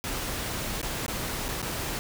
pink noise with dropouts, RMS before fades -32 dBFS, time 0.04-1.99 s, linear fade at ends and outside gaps 0 ms, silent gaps 0.815-0.829 / 1.063-1.081 / 1.483-1.488 / 1.617-1.627 s, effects none

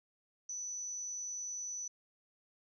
sine tone with amplitude modulation, 5980 Hz, F#8, 17 cents sharp, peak -36 dBFS, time 0.49-1.88 s, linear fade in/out 5 ms, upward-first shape sine, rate 210 Hz, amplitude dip 55%, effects none

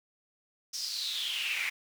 brown noise with high-pass filter sweep, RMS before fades -34 dBFS, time 0.73-1.7 s, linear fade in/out 10 ms, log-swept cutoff 5500 to 2100 Hz, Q 6.6, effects none

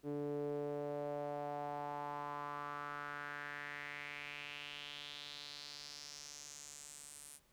sawtooth tone with band-pass filter sweep, 145.4 Hz, D3, 17 cents flat, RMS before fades -45 dBFS, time 0.03-7.4 s, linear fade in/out 50 ms, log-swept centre 360 to 9700 Hz, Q 3.6, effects pink hiss -72 dBFS RMS until 7.52 s

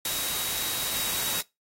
sine tone in noise, 3814 Hz, A#7, 39 cents sharp, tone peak -35 dBFS, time 0.05-1.41 s, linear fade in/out 2 ms, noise white, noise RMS -29 dBFS, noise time 0.05-1.41 s, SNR -9 dB, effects noise-tail reverb RT60 0.2 s tail -21 dB re dry + AAC 48 kbps

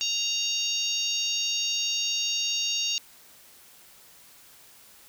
harmonic tone with a mistuned harmonic, 932.3 Hz, A#5, in tune, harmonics 3 / 4 / 5 / 6 / 7, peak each -30 / -31 / -32 / -33 / -33 dBFS, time 0.01-2.98 s, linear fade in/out 0 ms, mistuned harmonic 5, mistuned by -26 cents, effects white hiss -53 dBFS RMS until 5.08 s

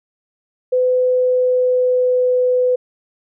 sine tone with pitch glide, 505 to 501.2 Hz, B4 to B4, +39 to +25 cents, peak -12 dBFS, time 0.72-2.76 s, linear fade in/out 10 ms, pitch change -14 cents, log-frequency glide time 0.95-2.36 s, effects none

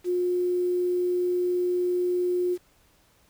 sine tone with quantisation, 357.7 Hz, F4, 41 cents sharp, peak -22 dBFS, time 0.04-2.58 s, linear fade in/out 50 ms, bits 8, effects pink hiss -62 dBFS RMS until 3.29 s

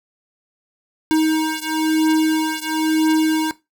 square beating tone pair, 314.5 / 315.5 Hz, D#4 / D#4, +19 / +24 cents, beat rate 1 Hz, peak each -19 / -20 dBFS, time 1.11-3.51 s, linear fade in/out 0 ms, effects noise-tail reverb RT60 0.2 s tail -17 dB re dry

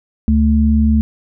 sine tone pair together, 73.42 / 220.4 Hz, D2 / A3, 0 / +3 cents, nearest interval octave + perfect fifth, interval 1903 cents, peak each -12 dBFS, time 0.28-1.01 s, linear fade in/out 0 ms, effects none

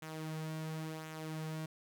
sawtooth tone with flanger, 157.8 Hz, D#3, 25 cents sharp, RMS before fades -42 dBFS, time 0.02-1.66 s, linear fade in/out 5 ms, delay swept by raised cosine 0.2 to 4 ms, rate 0.94 Hz, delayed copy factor -0.5, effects none

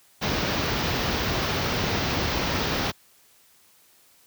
pink band-stop noise, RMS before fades -25 dBFS, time 0.21-2.92 s, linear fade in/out 20 ms, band 5900 to 16000 Hz, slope 48 dB/octave, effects white hiss -58 dBFS RMS until 4.26 s + high-pass 60 Hz 12 dB/octave

